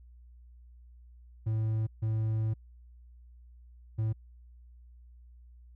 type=tone bursts at uneven times; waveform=triangle; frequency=110 Hz; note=A2; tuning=in tune; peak=-25 dBFS; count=3; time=1.46-1.87 / 2.02-2.54 / 3.98-4.13 s; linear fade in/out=10 ms; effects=added 60 Hz sine -51 dBFS peak until 5.75 s